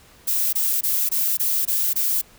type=noise bursts; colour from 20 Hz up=violet; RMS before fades=-21 dBFS; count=7; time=0.27-2.216 s; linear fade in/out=10 ms; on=260 ms; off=21 ms; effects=pink hiss -51 dBFS RMS until 2.38 s